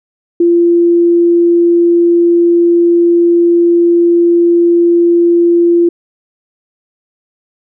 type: tone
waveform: sine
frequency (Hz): 343.3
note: F4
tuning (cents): -30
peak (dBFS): -5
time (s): 0.4-5.89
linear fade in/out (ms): 5
effects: none